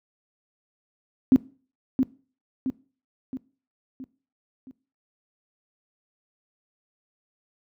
sine tone with echo, 261.6 Hz, C4, in tune, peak -11 dBFS, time 1.32-1.36 s, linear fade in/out 0 ms, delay 670 ms, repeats 5, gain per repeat -6 dB, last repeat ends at 4.71 s, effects noise-tail reverb RT60 0.4 s tail -20 dB re dry + high-pass 80 Hz 12 dB/octave

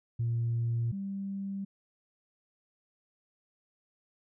sine tone pair in turn, 116.8 / 196.43 Hz, A#2 / G3, +4 / +4 cents, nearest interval major sixth, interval 900 cents, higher second, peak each -26 / -33 dBFS, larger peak first, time 0.19-0.92 / 0.92-1.65 s, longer neither, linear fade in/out 10 ms, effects tanh soft clip ceiling -24 dBFS

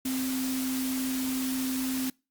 sine tone in noise, 260.7 Hz, C4, 6 cents flat, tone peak -28 dBFS, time 0.05-2.1 s, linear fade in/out 5 ms, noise white, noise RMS -36 dBFS, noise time 0.05-2.1 s, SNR +5 dB, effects noise-tail reverb RT60 0.3 s tail -26 dB re dry + Opus 48 kbps

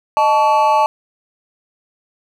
triangle tone with amplitude modulation, 873 Hz, A5, 14 cents flat, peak -4 dBFS, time 0.17-0.86 s, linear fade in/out 0 ms, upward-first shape sine, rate 256 Hz, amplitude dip 100%, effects none

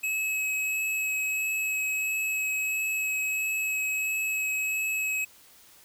square tone with vibrato, 2568 Hz, E7, 46 cents flat, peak -27 dBFS, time 0.03-5.25 s, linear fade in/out 10 ms, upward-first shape sine, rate 1.5 Hz, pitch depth 9 cents each way, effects white hiss -55 dBFS RMS until 5.84 s

